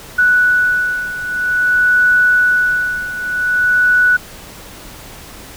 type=beating tone pair; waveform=sine; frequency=1478 / 1478.51 Hz; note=F#6 / F#6; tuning=-2 / -2 cents; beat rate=0.51 Hz; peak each=-12 / -16 dBFS; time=0.18-4.17 s; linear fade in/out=10 ms; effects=pink hiss -35 dBFS RMS until 5.56 s